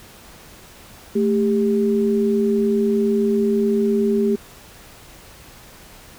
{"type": "tone pair together", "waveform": "sine", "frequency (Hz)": [220, 398.8], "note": ["A3", "G4"], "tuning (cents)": [0, 30], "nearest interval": "minor seventh", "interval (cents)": 1030, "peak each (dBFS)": -18, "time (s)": [1.15, 4.36], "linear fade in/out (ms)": 10, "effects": ["pink hiss -44 dBFS RMS until 6.18 s"]}